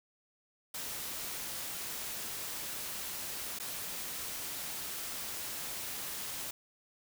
white noise with dropouts, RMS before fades -40 dBFS, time 0.74-6.51 s, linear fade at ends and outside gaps 5 ms, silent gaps 3.589-3.598 s, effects none

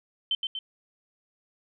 sine tone with echo, 3090 Hz, G7, 26 cents flat, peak -23 dBFS, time 0.31-0.35 s, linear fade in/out 2 ms, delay 120 ms, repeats 2, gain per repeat -4 dB, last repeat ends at 0.59 s, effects none

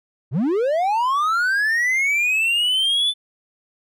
triangle linear sweep, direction up, 103.83 to 3520 Hz, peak -15 dBFS, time 0.31-3.14 s, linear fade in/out 50 ms, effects none

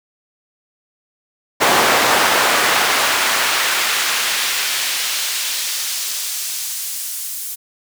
brown noise with high-pass filter sweep, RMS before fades -18 dBFS, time 1.6-7.56 s, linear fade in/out 20 ms, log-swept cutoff 650 to 10000 Hz, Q 0.72, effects none

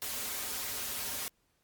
white noise with comb filter, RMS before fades -37 dBFS, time 0.02-1.28 s, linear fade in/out 0 ms, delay 6 ms, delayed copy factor -0.95, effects pink hiss -74 dBFS RMS until 1.63 s + Opus 48 kbps

